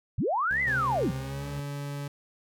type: linear two-way sweep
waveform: sine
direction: up then down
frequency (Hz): 68 to 2069 to 119.6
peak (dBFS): -24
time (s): 0.18-1.11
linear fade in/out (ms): 5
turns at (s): 0.62
type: tone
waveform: 20% pulse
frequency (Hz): 69.3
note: C#2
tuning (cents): 0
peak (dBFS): -34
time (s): 0.51-1.6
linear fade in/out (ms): 0
type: tone with pitch glide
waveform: 40% pulse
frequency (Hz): 130.81 to 142.65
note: C3 to C#3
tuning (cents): 0 to +50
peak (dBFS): -32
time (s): 0.67-2.08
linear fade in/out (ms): 5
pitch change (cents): +150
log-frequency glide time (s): 1.14-1.48
effects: none